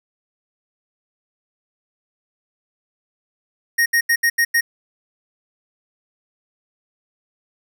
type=tone bursts at uneven times; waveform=square; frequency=1864.7 Hz; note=A#6; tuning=in tune; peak=-14 dBFS; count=6; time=3.78-3.86 / 3.93-4.01 / 4.09-4.16 / 4.23-4.3 / 4.38-4.45 / 4.54-4.61 s; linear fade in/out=10 ms; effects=none